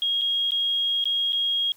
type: tone with dropouts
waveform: sine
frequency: 3272 Hz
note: G#7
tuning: 26 cents flat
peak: -21 dBFS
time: 0.02-1.72 s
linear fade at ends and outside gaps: 1 ms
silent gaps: 0.212-0.217 / 0.507-0.519 / 1.041-1.055 / 1.323-1.33 s
effects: white hiss -56 dBFS RMS until 1.76 s